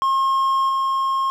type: tone with level steps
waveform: triangle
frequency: 1074 Hz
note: C6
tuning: 45 cents sharp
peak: -14 / -16 dBFS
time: 0.02-1.3 s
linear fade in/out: 0 ms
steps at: 0.69 s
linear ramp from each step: 2 ms
effects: none